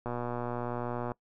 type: click train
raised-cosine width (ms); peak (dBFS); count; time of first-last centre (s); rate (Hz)
1; -21; 129; 0.06-1.118; 121
effects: noise-tail reverb RT60 0.1 s tail -22 dB re dry